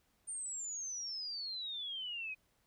sine exponential sweep, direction down, 9030 to 2489 Hz, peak -39 dBFS, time 0.27-2.35 s, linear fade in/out 20 ms, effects pink hiss -75 dBFS RMS until 2.66 s

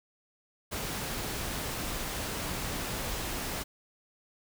pink noise, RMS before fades -35 dBFS, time 0.71-3.64 s, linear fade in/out 20 ms, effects none

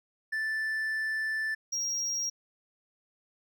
triangle tone pair in turn, 1760 / 5628 Hz, A6 / F8, 0 / +12 cents, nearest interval octave + minor sixth, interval 2012 cents, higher second, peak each -27 / -28 dBFS, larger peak first, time 0.32-1.55 / 1.72-2.3 s, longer first, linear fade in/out 10 ms, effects none

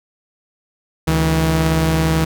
sawtooth tone pair together, 71.56 / 160.8 Hz, D2 / E3, -44 / -43 cents, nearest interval octave + major second, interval 1401 cents, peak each -16 / -11 dBFS, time 1.07-2.25 s, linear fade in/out 10 ms, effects none

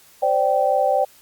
sine chord, C suspended second, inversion none, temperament equal with one note detuned, 523.3 / 587.3 / 778.1 Hz, C5 / D5 / G5, 0 / 0 / -13 cents, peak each -21 / -20 / -19 dBFS, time 0.22-1.05 s, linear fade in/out 10 ms, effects white hiss -51 dBFS RMS until 1.21 s + Opus 48 kbps

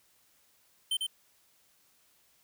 square tone with echo, 3100 Hz, G7, 20 cents flat, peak -28 dBFS, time 0.91-0.97 s, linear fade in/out 5 ms, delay 97 ms, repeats 1, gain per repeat -3 dB, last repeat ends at 1.067 s, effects white hiss -67 dBFS RMS until 2.43 s

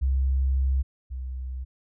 sine tone pair in turn, 66.3 / 64.3 Hz, C2 / C2, +23 / -30 cents, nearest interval minor second, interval 53 cents, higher first, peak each -20 / -30 dBFS, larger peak first, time 0.01-0.83 / 1.1-1.65 s, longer first, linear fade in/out 20 ms, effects none

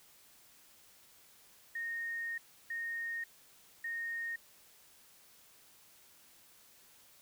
sine tone bursts at uneven times, 1850 Hz, A#6, 14 cents flat, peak -36 dBFS, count 3, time 1.75-2.38 / 2.7-3.24 / 3.84-4.36 s, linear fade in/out 5 ms, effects white hiss -62 dBFS RMS until 7.21 s

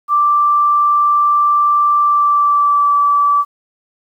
sine tone with pitch glide, 1174.7 to 1155.9 Hz, D6 to D6, 0 to -28 cents, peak -9 dBFS, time 0.08-3.45 s, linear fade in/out 50 ms, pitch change -28 cents, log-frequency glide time 2-2.97 s, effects 8-bit

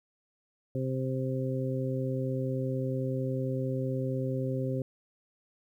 harmonic tone, 130.81 Hz, C3, in tune, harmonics 1 / 2 / 3 / 4, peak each -31 / -35 / -37 / -36 dBFS, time 0.75-4.82 s, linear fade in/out 2 ms, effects 11-bit

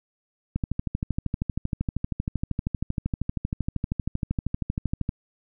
click train, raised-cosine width 5 ms, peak -13 dBFS, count 59, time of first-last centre 0.56-5.091 s, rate 12.8 Hz, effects none

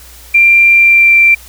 sine tone with pitch glide, 2373 to 2355 Hz, D7 to D7, +17 to +4 cents, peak -3 dBFS, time 0.34-1.35 s, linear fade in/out 10 ms, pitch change -13 cents, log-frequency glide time 0.71-1.16 s, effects added 60 Hz sine -37 dBFS peak until 1.48 s + white hiss -37 dBFS RMS until 1.48 s

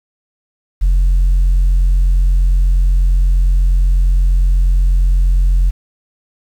sine tone, 44.21 Hz, F1, 22 cents sharp, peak -6 dBFS, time 0.81-5.71 s, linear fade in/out 20 ms, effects tanh soft clip ceiling -7 dBFS + 7-bit

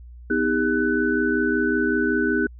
sine tone cluster, 250.7 / 316.1 / 401.3 / 1498 Hz, B3 / D#4 / G4 / F#6, +26 / +27 / +41 / +21 cents, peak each -24 dBFS, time 0.3-2.47 s, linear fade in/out 5 ms, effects added 60 Hz sine -39 dBFS peak until 2.59 s

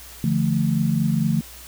sine chord, D minor, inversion none, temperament equal with one note detuned, 146.83 / 171.32 / 220 Hz, D3 / F3 / A3, 0 / -33 / 0 cents, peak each -22 dBFS, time 0.24-1.41 s, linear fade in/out 2 ms, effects added 60 Hz sine -45 dBFS peak until 1.67 s + white hiss -42 dBFS RMS until 1.67 s

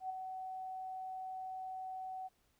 sine tone with ADSR envelope, 752 Hz, F#5, 28 cents sharp, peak -35 dBFS, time 0-2.29 s, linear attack 99 ms, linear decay 8 ms, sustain -6 dB, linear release 28 ms, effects pink hiss -75 dBFS RMS until 2.59 s

